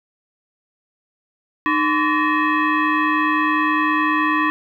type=tone with frequency modulation; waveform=sine; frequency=415.3 Hz; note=G#4; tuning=in tune; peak=-15 dBFS; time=1.66-4.5 s; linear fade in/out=0 ms; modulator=721 Hz; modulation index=2.4; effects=9-bit